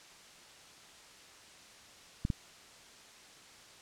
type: clicks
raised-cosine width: 5 ms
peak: -19 dBFS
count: 2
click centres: 2.251 / 2.302 s
effects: white hiss -55 dBFS RMS until 3.81 s + low-pass 7000 Hz 12 dB/octave